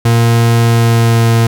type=tone with pitch glide; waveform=40% pulse; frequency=116.54 to 115.07 Hz; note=A#2 to A#2; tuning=0 to -22 cents; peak=-6 dBFS; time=0.05-1.47 s; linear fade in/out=5 ms; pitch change=-22 cents; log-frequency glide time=0.6-1.3 s; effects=none